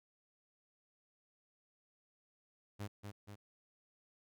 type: tone with echo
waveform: sawtooth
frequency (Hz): 102.5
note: G#2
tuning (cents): -22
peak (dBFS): -37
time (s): 2.79-2.88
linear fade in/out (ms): 20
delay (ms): 240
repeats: 2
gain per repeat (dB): -4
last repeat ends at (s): 3.36
effects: none